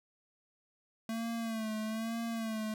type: tone with vibrato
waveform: square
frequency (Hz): 223.4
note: A3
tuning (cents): +27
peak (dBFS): -35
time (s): 1.09-2.74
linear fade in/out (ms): 2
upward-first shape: sine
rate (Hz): 1.1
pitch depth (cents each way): 57
effects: none